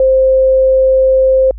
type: tone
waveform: sine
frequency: 525 Hz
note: C5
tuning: 6 cents sharp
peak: -6 dBFS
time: 0-1.51 s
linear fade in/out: 2 ms
effects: added 53 Hz sine -25 dBFS peak until 1.58 s